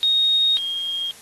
sine tone pair in turn, 3729 / 3237 Hz, A#7 / G#7, 0 / -45 cents, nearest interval major second, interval 245 cents, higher first, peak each -15 / -23 dBFS, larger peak first, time 0.03-0.57 / 0.57-1.11 s, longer neither, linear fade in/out 0 ms, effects white hiss -45 dBFS RMS until 1.21 s + AAC 32 kbps

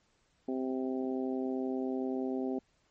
harmonic tone, 130.4 Hz, C3, 5 cents flat, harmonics 2 / 3 / 4 / 5 / 6, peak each -33 / -36 / -43 / -44 / -46 dBFS, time 0.48-2.59 s, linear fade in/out 5 ms, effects pink hiss -72 dBFS RMS until 2.9 s + MP3 32 kbps

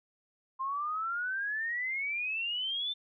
sine exponential sweep, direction up, 1046.5 to 3579 Hz, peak -31 dBFS, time 0.59-2.94 s, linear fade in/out 20 ms, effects none

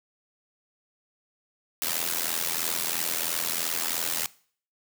white noise with amplitude modulation, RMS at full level -25 dBFS, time 1.82-4.26 s, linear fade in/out 0 ms, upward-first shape sine, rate 83 Hz, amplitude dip 85%, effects noise-tail reverb RT60 0.5 s tail -21 dB re dry + high-pass 150 Hz 12 dB/octave

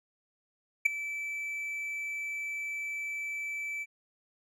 triangle tone with ADSR envelope, 2316 Hz, D7, 25 cents flat, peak -15 dBFS, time 0.85-3.86 s, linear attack 11 ms, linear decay 8 ms, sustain -17 dB, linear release 41 ms, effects none

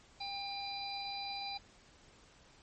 harmonic tone, 800 Hz, G5, 35 cents sharp, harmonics 1 / 3 / 5 / 6, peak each -42 / -47 / -43 / -46 dBFS, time 0.2-1.58 s, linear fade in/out 10 ms, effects pink hiss -62 dBFS RMS until 2.62 s + MP3 32 kbps

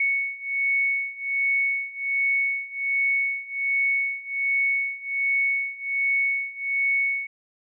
sine beating tone pair, 2216 / 2217.3 Hz, C#7 / C#7, -1 / 0 cents, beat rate 1.3 Hz, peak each -26 / -24 dBFS, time 0-7.27 s, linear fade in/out 5 ms, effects none

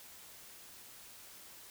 silence, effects white hiss -54 dBFS RMS until 1.7 s

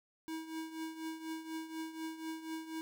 square tone with tremolo, 320.8 Hz, E4, 47 cents flat, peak -38 dBFS, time 0.28-2.81 s, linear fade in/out 0 ms, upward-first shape triangle, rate 4.1 Hz, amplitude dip 75%, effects none

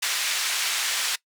pink band-pass noise, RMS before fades -26 dBFS, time 0.02-1.16 s, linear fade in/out 10 ms, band 1900 to 9400 Hz, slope 12 dB/octave, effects noise-tail reverb RT60 0.1 s tail -21 dB re dry

